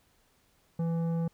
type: tone with tanh clipping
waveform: sine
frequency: 166.4 Hz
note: E3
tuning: 17 cents sharp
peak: -29 dBFS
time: 0.79-1.28 s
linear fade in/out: 5 ms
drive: 11 dB
effects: pink hiss -68 dBFS RMS until 1.33 s